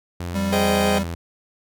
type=tone with pitch glide; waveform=sawtooth; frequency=87.3 to 84.42 Hz; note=F2 to E2; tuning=0 to +42 cents; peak=-23 dBFS; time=0.2-1.15 s; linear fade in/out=5 ms; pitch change=-58 cents; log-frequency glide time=0.61-0.7 s
type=tone; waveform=square; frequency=196 Hz; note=G3; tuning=in tune; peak=-22 dBFS; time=0.34-1.04 s; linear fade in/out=20 ms
type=chord; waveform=40% pulse; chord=Ab major seventh; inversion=none; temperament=just; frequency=415.3 / 519.1 / 623 / 778.7 Hz; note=Ab4 / C5 / Eb5 / G5; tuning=0 / -14 / +2 / -12 cents; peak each=-24 dBFS; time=0.52-0.99 s; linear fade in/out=10 ms
effects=none